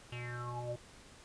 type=tone with low-pass filter sweep; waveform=square; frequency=121.6 Hz; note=B2; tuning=26 cents flat; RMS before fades=-41 dBFS; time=0.12-0.76 s; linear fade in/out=5 ms; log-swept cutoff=2900 to 520 Hz; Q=9.9; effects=pink hiss -57 dBFS RMS until 1.24 s + resampled to 22050 Hz